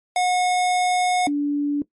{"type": "tone pair in turn", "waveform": ["square", "sine"], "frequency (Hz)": [726, 289.4], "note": ["F#5", "D4"], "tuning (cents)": [-33, -25], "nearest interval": "octave + major third", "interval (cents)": 1592, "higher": "first", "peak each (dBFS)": -18, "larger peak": "neither", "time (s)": [[0.16, 1.27], [1.27, 1.82]], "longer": "first", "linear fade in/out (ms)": 2, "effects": ["noise-tail reverb RT60 0.1 s tail -18 dB re dry", "MP3 48 kbps"]}